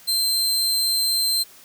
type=tone; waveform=sawtooth; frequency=4128 Hz; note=C8; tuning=24 cents flat; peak=-16 dBFS; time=0.07-1.44 s; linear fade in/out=20 ms; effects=white hiss -48 dBFS RMS until 1.64 s + high-pass 100 Hz 12 dB/octave